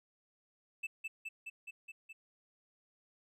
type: tone with echo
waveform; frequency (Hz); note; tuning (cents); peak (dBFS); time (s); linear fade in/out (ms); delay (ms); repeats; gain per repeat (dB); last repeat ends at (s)
triangle; 2637; E7; 0; -34; 0.83-0.87; 10; 210; 6; -2; 2.13
effects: none